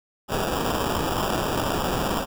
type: noise with sample-and-hold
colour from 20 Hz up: violet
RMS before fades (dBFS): -25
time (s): 0.28-2.26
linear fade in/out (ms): 50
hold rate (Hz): 2100
effects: none